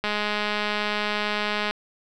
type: click train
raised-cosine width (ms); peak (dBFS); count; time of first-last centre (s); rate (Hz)
0.3; -10; 350; 0.04-1.71; 209
effects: none